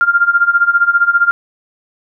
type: tone with tremolo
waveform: sine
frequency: 1396.9 Hz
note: F6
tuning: in tune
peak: -5 dBFS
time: 0.01-1.31 s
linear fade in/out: 0 ms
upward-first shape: sine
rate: 15 Hz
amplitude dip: 85%
effects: none